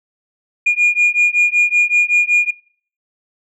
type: beating tone pair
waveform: sine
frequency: 2428 / 2433.3 Hz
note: D#7 / D#7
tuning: -43 / -39 cents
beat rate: 5.3 Hz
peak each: -13 dBFS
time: 0.66-2.51 s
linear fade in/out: 10 ms
effects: noise-tail reverb RT60 0.5 s tail -22 dB re dry + tanh soft clip ceiling -7 dBFS